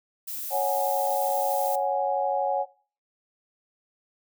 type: noise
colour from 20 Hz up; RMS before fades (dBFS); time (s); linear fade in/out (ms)
violet; -34; 0.27-1.76; 10
type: chord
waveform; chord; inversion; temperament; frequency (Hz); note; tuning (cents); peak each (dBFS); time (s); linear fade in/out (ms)
sine; C# suspended fourth; none; just; 554.4 / 739.2 / 831.5; C#5 / F#5 / G#5; 0 / -2 / +2; -27; 0.5-2.66; 50
effects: noise-tail reverb RT60 0.4 s tail -19 dB re dry